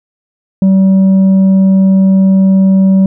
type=tone with tanh clipping; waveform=sine; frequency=191.5 Hz; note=G3; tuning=40 cents flat; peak=-5 dBFS; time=0.62-3.06 s; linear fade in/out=2 ms; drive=4 dB; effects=none